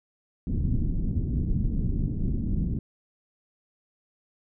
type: low-pass noise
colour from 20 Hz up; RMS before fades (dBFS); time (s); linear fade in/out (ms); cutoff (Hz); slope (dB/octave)
pink; -26; 0.47-2.79; 2; 250; 24
effects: none